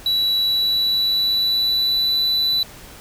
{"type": "tone with pitch glide", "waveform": "triangle", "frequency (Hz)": [3928, 3976], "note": ["B7", "B7"], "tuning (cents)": [-10, 11], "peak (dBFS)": -15, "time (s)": [0.06, 2.63], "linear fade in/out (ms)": 2, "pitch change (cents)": 21, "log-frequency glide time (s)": [0.35, 2.23], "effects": ["pink hiss -41 dBFS RMS until 3 s"]}